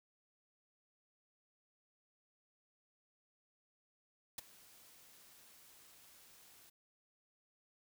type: noise with ADSR envelope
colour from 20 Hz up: white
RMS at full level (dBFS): -40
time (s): 4.38-6.7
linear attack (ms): 6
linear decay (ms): 12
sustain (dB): -22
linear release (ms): 8
effects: none